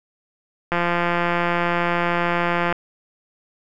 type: click train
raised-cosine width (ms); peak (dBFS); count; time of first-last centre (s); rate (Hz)
0.5; -6; 348; 0.72-2.726; 173
effects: none